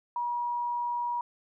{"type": "tone", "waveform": "sine", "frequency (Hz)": 960, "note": "B5", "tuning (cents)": -49, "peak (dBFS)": -28, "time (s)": [0.16, 1.21], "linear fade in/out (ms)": 2, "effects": []}